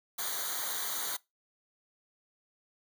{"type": "noise with comb filter", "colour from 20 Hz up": "white", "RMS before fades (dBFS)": -35, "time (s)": [0.18, 1.17], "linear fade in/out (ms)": 10, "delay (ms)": 0.38, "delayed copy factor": -0.95, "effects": ["noise-tail reverb RT60 0.2 s tail -22 dB re dry"]}